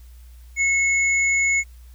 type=tone pair together; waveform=sine; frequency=2185 / 6907 Hz; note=C#7 / A8; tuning=-26 / -33 cents; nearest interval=octave + minor sixth; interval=1993 cents; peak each=-17 / -26 dBFS; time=0.56-1.64 s; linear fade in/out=50 ms; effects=added 60 Hz sine -41 dBFS peak until 1.94 s + white hiss -58 dBFS RMS until 1.94 s